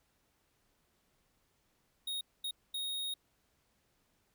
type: tone bursts at uneven times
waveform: square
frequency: 3740 Hz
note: A#7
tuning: 5 cents sharp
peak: -36 dBFS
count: 3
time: 2.07-2.21 / 2.44-2.51 / 2.74-3.14 s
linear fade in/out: 5 ms
effects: pink hiss -75 dBFS RMS until 4.34 s